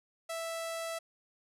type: tone with low-pass filter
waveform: sawtooth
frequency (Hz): 659.3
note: E5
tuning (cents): 0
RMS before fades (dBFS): -38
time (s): 0.29-0.99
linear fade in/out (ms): 10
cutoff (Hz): 11000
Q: 1.5
effects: none